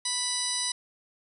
harmonic tone, 987.8 Hz, B5, in tune, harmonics 1 / 2 / 3 / 4 / 5 / 6 / 8 / 9 / 10, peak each -41 / -40 / -42 / -32 / -34 / -35 / -41 / -34 / -39 dBFS, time 0.05-0.72 s, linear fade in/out 5 ms, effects none

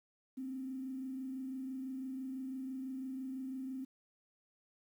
sine tone with frequency modulation, 262.5 Hz, C4, 6 cents sharp, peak -39 dBFS, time 0.37-3.85 s, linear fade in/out 10 ms, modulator 26 Hz, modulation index 0.34, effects 11-bit

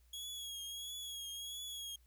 sawtooth tone with vibrato, 3322 Hz, G#7, in tune, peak -40 dBFS, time 0.13-1.96 s, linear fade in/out 5 ms, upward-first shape triangle, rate 1.5 Hz, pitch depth 50 cents each way, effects added 60 Hz sine -64 dBFS peak until 2.06 s + white hiss -75 dBFS RMS until 2.06 s

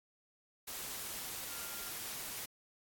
sine tone in noise, 1395 Hz, F6, 2 cents flat, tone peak -53 dBFS, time 1.49-1.91 s, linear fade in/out 10 ms, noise white, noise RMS -43 dBFS, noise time 0.67-2.46 s, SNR -13 dB, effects AAC 64 kbps

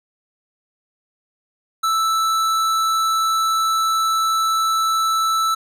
sine tone with hard clipping, 1318.5 Hz, E6, in tune, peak -18 dBFS, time 1.83-5.55 s, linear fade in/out 10 ms, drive 15 dB, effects none

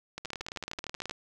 two click trains, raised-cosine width 0.2 ms, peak -20 / -20 dBFS, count 13 / 17, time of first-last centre 0.18-1.096 / 0.25-1.11 s, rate 13.1 / 18.6 Hz, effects none

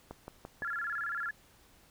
click train, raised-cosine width 1 ms, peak -28 dBFS, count 4, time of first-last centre 0.11-0.621 s, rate 5.87 Hz
sine tone with vibrato, 1535 Hz, G6, 37 cents flat, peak -33 dBFS, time 0.62-1.31 s, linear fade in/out 5 ms, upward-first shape square, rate 18 Hz, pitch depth 180 cents each way
effects pink hiss -62 dBFS RMS until 1.9 s

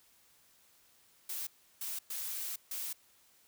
blue noise bursts at uneven times, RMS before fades -39 dBFS, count 4, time 1.29-1.47 / 1.81-1.99 / 2.1-2.56 / 2.71-2.93 s, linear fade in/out 5 ms, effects white hiss -66 dBFS RMS until 3.47 s

